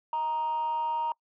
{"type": "tone with frequency modulation", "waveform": "sine", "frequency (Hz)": 936, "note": "A#5", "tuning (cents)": 7, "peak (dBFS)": -25, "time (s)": [0.13, 1.12], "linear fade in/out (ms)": 2, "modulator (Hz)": 308, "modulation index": 0.22, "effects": ["noise-tail reverb RT60 0.1 s tail -26 dB re dry", "tanh soft clip ceiling -24 dBFS"]}